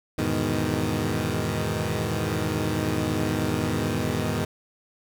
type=chord; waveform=15% pulse; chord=E major seventh; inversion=none; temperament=equal; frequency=82.41 / 103.83 / 123.47 / 155.56 Hz; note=E2 / G#2 / B2 / D#3; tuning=0 / 0 / 0 / 0 cents; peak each=-25 / -22 / -24 / -23 dBFS; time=0.18-4.45 s; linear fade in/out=5 ms; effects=none